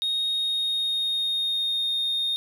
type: tone with pitch glide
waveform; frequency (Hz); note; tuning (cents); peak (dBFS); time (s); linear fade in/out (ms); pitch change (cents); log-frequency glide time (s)
sine; 3729 to 3686; A#7 to A#7; 0 to -20; -21; 0.02-2.36; 0; -20; 0.31-1.94
effects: tanh soft clip ceiling -21 dBFS + 9-bit